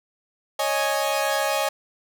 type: chord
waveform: sawtooth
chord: C# suspended second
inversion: none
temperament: equal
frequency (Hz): 554.4 / 622.3 / 830.6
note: C#5 / D#5 / G#5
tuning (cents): 0 / 0 / 0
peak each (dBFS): -22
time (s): 0.59-1.69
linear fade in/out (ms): 5
effects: none